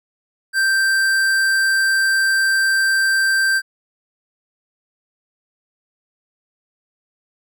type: tone with tanh clipping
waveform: sine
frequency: 1568 Hz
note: G6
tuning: in tune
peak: -16 dBFS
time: 0.53-3.62 s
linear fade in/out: 50 ms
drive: 17 dB
effects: none